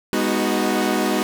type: chord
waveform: sawtooth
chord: G# minor seventh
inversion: none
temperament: equal with one note detuned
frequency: 204.6 / 246.9 / 311.1 / 370 Hz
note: G#3 / B3 / D#4 / F#4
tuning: -26 / 0 / 0 / 0 cents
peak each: -20 dBFS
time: 0.13-1.23 s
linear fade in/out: 0 ms
effects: none